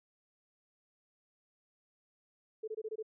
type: tone bursts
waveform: sine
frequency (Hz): 436.5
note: A4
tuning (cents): -14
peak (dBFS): -36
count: 6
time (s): 2.63-3.028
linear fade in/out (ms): 10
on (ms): 48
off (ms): 22
effects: none